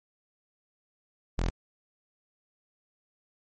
sawtooth tone, 42.53 Hz, F1, 45 cents flat, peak -22 dBFS, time 1.38-1.5 s, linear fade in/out 0 ms, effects MP3 32 kbps

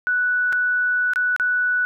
sine tone with dropouts, 1480 Hz, F#6, in tune, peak -17 dBFS, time 0.07-1.85 s, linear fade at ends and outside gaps 0 ms, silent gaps 0.525-0.529 / 1.135-1.159 / 1.363-1.398 s, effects none

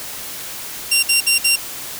15% pulse tone bursts, 2763 Hz, F7, 19 cents flat, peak -5 dBFS, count 4, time 0.91-1.561 s, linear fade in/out 10 ms, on 120 ms, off 57 ms, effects white hiss -30 dBFS RMS until 1.99 s

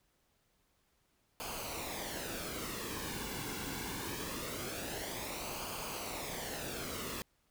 pink noise with flanger, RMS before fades -41 dBFS, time 1.4-7.22 s, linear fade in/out 0 ms, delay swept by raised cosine 0.53 to 1.63 ms, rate 0.23 Hz, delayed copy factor -0.6, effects pink hiss -75 dBFS RMS until 7.5 s

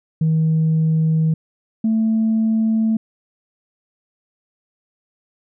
sine tone pair in turn, 159.2 / 221.7 Hz, D#3 / A3, +40 / +13 cents, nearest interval tritone, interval 573 cents, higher second, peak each -12 / -13 dBFS, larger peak first, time 0.21-1.34 / 1.84-2.97 s, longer neither, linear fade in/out 5 ms, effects tanh soft clip ceiling -11 dBFS

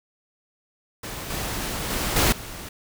pink noise with level steps, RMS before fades -34 / -29 / -26 / -19 / -37 dBFS, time 1.03-2.69 s, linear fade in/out 5 ms, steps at 1.3 / 1.9 / 2.16 / 2.32 s, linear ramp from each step 5 ms, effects none

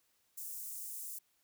white high-pass noise, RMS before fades -44 dBFS, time 0.37-1.19 s, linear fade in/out 10 ms, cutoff 7200 Hz, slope 24 dB/octave, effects white hiss -75 dBFS RMS until 1.43 s

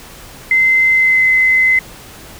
sine tone with pitch glide, 2067 to 2048 Hz, C7 to C7, -22 to -38 cents, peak -8 dBFS, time 0.51-1.79 s, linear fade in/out 2 ms, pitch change -16 cents, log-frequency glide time 0.9-1.24 s, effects pink hiss -36 dBFS RMS until 2.39 s

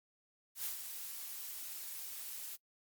blue noise with ADSR envelope, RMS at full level -38 dBFS, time 0.55-2.57 s, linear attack 93 ms, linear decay 120 ms, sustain -7 dB, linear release 27 ms, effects noise-tail reverb RT60 0.1 s tail -25 dB re dry + Opus 48 kbps

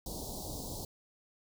pink band-stop noise, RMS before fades -41 dBFS, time 0.06-0.85 s, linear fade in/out 2 ms, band 910 to 3900 Hz, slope 48 dB/octave, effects none

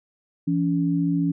sine tone pair together, 168.2 / 282.9 Hz, E3 / C#4, +35 / +35 cents, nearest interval major sixth, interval 900 cents, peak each -22 dBFS, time 0.47-1.32 s, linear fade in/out 10 ms, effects none

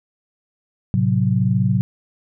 sine chord, F# diminished, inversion first, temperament equal, 110 / 130.81 / 185 Hz, A2 / C3 / F#3, 0 / 0 / 0 cents, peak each -19 dBFS, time 0.94-1.81 s, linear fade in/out 0 ms, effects none

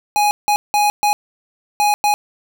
square tone bursts at uneven times, 830.6 Hz, G#5, in tune, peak -13 dBFS, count 6, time 0.16-0.31 / 0.48-0.56 / 0.74-0.9 / 1.03-1.13 / 1.8-1.94 / 2.04-2.14 s, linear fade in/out 0 ms, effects 8-bit

